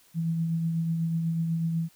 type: tone with tremolo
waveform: sine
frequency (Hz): 164.81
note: E3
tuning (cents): 0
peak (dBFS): -23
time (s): 0.14-1.89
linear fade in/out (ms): 50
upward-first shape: triangle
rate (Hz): 8.1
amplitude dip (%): 35
effects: white hiss -60 dBFS RMS until 1.95 s